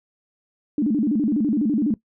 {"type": "tone with vibrato", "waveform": "sine", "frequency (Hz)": 254.4, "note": "C4", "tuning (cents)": -48, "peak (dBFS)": -17, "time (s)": [0.78, 1.94], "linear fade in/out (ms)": 2, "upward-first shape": "square", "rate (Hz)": 12, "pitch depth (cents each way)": 260, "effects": ["noise-tail reverb RT60 0.1 s tail -19 dB re dry"]}